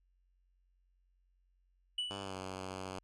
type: tone with exponential decay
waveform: triangle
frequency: 2960 Hz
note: F#7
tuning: in tune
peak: -30 dBFS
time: 1.98-2.44 s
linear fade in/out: 5 ms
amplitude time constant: 98 ms
type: tone with pitch glide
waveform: 5% pulse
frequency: 98.5 to 94.11 Hz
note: G2 to F#2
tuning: +9 to +30 cents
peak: -30 dBFS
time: 2.1-2.99 s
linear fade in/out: 5 ms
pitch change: -79 cents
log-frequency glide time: 2.22-2.35 s
effects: added 45 Hz sine -70 dBFS peak until 3.03 s + resampled to 22050 Hz